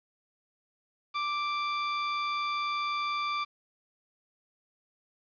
sawtooth tone, 1174.7 Hz, D6, in tune, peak -25 dBFS, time 1.14-3.45 s, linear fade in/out 20 ms, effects resampled to 11025 Hz + 9-bit

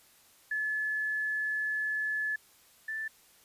sine tone pair in turn, 1721 / 1762.2 Hz, A6 / A6, -39 / +2 cents, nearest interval unison, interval 41 cents, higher second, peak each -29 / -33 dBFS, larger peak first, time 0.51-2.36 / 2.88-3.08 s, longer first, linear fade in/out 5 ms, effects white hiss -61 dBFS RMS until 3.44 s + resampled to 32000 Hz

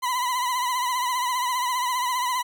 40% pulse tone with vibrato, 999 Hz, B5, 20 cents sharp, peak -22 dBFS, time 0.02-2.43 s, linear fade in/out 20 ms, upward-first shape triangle, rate 15 Hz, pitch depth 75 cents each way, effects none

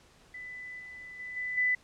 sine tone with level steps, 1997 Hz, B6, 19 cents sharp, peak -40 / -43 / -38 / -32 / -24 dBFS, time 0.34-1.75 s, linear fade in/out 5 ms, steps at 0.79 / 1.19 / 1.36 / 1.57 s, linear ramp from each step 10 ms, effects pink hiss -60 dBFS RMS until 1.83 s + low-pass 8000 Hz 12 dB/octave

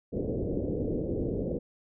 white low-pass noise, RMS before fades -31 dBFS, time 0.12-1.59 s, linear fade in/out 20 ms, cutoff 520 Hz, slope 48 dB/octave, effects none

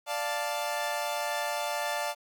sawtooth chord, D minor, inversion none, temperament equal, 587.3 / 698.5 / 880 Hz, D5 / F5 / A5, 0 / 0 / 0 cents, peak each -30 / -31 / -30 dBFS, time 0.06-2.15 s, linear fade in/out 50 ms, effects 10-bit

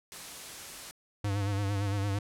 white noise, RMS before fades -43 dBFS, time 0.12-0.91 s, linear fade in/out 0 ms
square tone with vibrato, 100.3 Hz, G2, 40 cents sharp, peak -29 dBFS, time 1.24-2.19 s, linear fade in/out 5 ms, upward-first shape sine, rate 8.8 Hz, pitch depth 52 cents each way
effects low-pass 11000 Hz 12 dB/octave

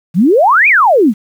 sine exponential two-way sweep, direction up then down, 153.4 to 2532 to 188.8 Hz, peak -5 dBFS, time 0.14-1.14 s, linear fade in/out 50 ms, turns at 0.68 s, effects 7-bit

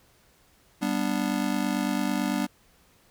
square chord, G major, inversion none, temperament just, 196 / 245 / 294 Hz, G3 / B3 / D4, 0 / -14 / +2 cents, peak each -30 dBFS, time 0.81-2.47 s, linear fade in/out 20 ms, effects pink hiss -61 dBFS RMS until 3.1 s

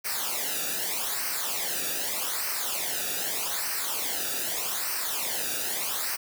white noise with flanger, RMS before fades -30 dBFS, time 0.04-6.17 s, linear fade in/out 20 ms, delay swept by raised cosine 0.28 to 0.96 ms, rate 0.82 Hz, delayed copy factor -0.75, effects none

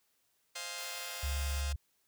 5% pulse chord, F minor seventh, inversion second, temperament just, 523.8 / 628.6 / 698.5 / 838.1 Hz, C5 / Eb5 / F5 / Ab5, +2 / +18 / 0 / +16 cents, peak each -34 / -38 / -33 / -37 dBFS, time 0.55-1.73 s, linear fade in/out 10 ms
white high-pass noise, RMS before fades -48 dBFS, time 0.78-1.61 s, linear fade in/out 2 ms, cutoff 420 Hz, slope 48 dB/octave
sine tone, 70.5 Hz, C#2, 30 cents sharp, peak -32 dBFS, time 1.23-1.76 s, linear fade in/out 5 ms
effects white hiss -75 dBFS RMS until 2.07 s

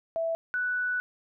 sine tone pair in turn, 659 / 1483.3 Hz, E5 / F#6, -1 / +4 cents, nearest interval octave + major second, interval 1405 cents, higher second, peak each -26 dBFS, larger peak neither, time 0.16-0.35 / 0.54-1 s, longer second, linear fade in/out 0 ms, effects none

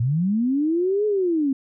sine linear two-way sweep, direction up then down, 110.1 to 429 to 260.8 Hz, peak -18 dBFS, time 0-1.53 s, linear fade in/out 5 ms, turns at 1.06 s, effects none

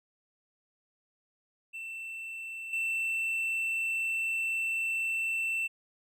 triangle tone with level steps, 2679 Hz, E7, 27 cents sharp, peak -36 / -27 dBFS, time 1.73-5.68 s, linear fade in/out 20 ms, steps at 2.73 s, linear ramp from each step 2 ms, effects none

